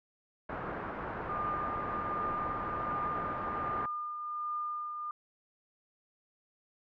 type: low-pass noise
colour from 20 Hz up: white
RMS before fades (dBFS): -39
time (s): 0.49-3.86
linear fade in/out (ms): 5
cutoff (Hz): 1400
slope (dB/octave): 24
type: tone with tremolo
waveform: sine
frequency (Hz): 1208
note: D6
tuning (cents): +48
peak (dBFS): -32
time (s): 1.29-5.11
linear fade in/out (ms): 2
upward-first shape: triangle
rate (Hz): 1.3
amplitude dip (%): 45
effects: none